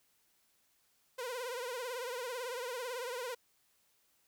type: tone with vibrato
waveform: sawtooth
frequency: 493.9 Hz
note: B4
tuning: in tune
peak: -34 dBFS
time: 1.18-3.35 s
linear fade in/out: 10 ms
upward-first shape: triangle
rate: 18 Hz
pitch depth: 120 cents each way
effects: white hiss -73 dBFS RMS until 4.27 s